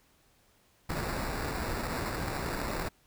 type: noise with sample-and-hold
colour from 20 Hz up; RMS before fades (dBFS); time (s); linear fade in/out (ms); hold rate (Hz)
pink; -34; 0.89-2.89; 10; 3150
effects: pink hiss -66 dBFS RMS until 3.06 s